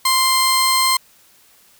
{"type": "tone pair together", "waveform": "sawtooth", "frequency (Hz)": [1046.5, 4186], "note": ["C6", "C8"], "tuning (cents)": [0, 0], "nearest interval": "2 octaves", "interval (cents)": 2400, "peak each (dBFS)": [-12, -13], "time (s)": [0.05, 0.97], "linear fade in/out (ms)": 5, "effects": ["white hiss -52 dBFS RMS until 1.79 s"]}